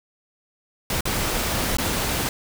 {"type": "noise with dropouts", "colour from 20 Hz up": "pink", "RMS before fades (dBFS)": -24, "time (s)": [0.9, 2.29], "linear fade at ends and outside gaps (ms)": 2, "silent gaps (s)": [[1.008, 1.054], [1.77, 1.784]], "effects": []}